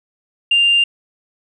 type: tone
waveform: sine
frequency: 2794 Hz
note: F7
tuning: in tune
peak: -9 dBFS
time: 0.51-0.84 s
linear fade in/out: 5 ms
effects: tanh soft clip ceiling -6 dBFS

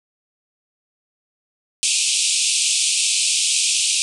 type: band-pass noise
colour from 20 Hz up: white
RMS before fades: -19 dBFS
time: 1.83-4.02 s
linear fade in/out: 0 ms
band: 2400 to 9600 Hz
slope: 96 dB/octave
effects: none

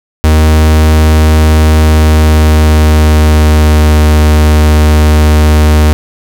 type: tone with pitch glide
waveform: 45% pulse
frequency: 77.78 to 76.22 Hz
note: D#2 to D#2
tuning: 0 to -35 cents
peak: -3 dBFS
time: 0.24-5.93 s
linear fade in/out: 0 ms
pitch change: -35 cents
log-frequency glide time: 1.77-4.03 s
effects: none

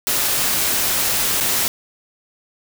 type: noise with dropouts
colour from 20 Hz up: white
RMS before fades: -19 dBFS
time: 0.07-1.68 s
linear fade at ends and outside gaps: 0 ms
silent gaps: 1.402-1.408 s
effects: none

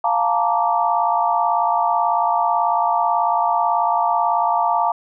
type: chord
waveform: sine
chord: Bb major seventh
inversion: second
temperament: just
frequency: 699.2 / 874.1 / 932.3 / 1165.4 Hz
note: F5 / A5 / Bb5 / D6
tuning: +2 / -12 / 0 / -14 cents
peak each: -20 / -21 / -20 / -23 dBFS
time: 0.04-4.92 s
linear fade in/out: 5 ms
effects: none

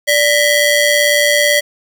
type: ring-modulated tone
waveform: sawtooth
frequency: 1290 Hz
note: E6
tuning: 38 cents flat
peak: -3 dBFS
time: 0.07-1.61 s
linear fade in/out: 20 ms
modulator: 704 Hz
effects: 7-bit

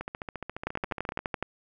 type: two click trains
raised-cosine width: 0.5 ms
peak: -14 / -20 dBFS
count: 10 / 18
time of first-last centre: 0.67-1.426 / 0.01-1.191 s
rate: 11.9 / 14.4 Hz
effects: none

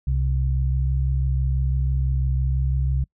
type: tone pair together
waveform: sine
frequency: 65.47 / 131.5 Hz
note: C2 / C3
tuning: +2 / +9 cents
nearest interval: octave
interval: 1207 cents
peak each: -20 / -24 dBFS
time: 0.07-3.04 s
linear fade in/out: 5 ms
effects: noise-tail reverb RT60 0.1 s tail -26 dB re dry

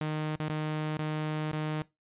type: tone with dropouts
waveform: sawtooth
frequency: 154 Hz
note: D#3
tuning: 17 cents flat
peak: -26 dBFS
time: 0.01-1.82 s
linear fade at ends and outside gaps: 2 ms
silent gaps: 0.358-0.399 / 0.486-0.496 / 0.971-0.989 / 1.515-1.531 s
effects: noise-tail reverb RT60 0.2 s tail -20 dB re dry + resampled to 8000 Hz

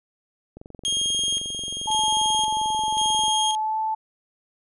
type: click train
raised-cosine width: 2 ms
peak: -27 dBFS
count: 62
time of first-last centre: 0.57-3.281 s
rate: 22.5 Hz
type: tone with tremolo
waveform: sawtooth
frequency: 3244 Hz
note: G#7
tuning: 41 cents flat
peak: -18 dBFS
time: 0.85-3.55 s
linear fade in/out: 0 ms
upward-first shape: square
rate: 0.94 Hz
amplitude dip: 55%
type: tone with pitch glide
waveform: sine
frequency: 865 to 875.6 Hz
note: A5 to A5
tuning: -30 to -9 cents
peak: -22 dBFS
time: 1.87-3.95 s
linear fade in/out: 10 ms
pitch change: +21 cents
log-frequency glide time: 3.58-3.79 s
effects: resampled to 24000 Hz

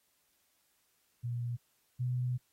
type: tone pair in turn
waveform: sine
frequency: 120 / 124.86 Hz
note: B2 / B2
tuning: -49 / +19 cents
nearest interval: minor second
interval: 68 cents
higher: second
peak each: -33 / -30 dBFS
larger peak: second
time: 1.23-1.57 / 1.99-2.38 s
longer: second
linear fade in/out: 20 ms
effects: white hiss -74 dBFS RMS until 2.52 s + AAC 48 kbps

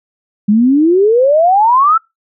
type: exponential sweep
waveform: sine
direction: up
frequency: 200.6 to 1355 Hz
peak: -6 dBFS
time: 0.48-1.98 s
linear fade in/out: 10 ms
effects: noise-tail reverb RT60 0.2 s tail -26 dB re dry

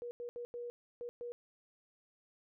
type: tone bursts at uneven times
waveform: sine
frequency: 480 Hz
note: B4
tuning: 49 cents flat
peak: -40 dBFS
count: 6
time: 0.02-0.11 / 0.2-0.29 / 0.36-0.45 / 0.54-0.7 / 1.01-1.09 / 1.21-1.32 s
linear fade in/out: 0 ms
effects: none

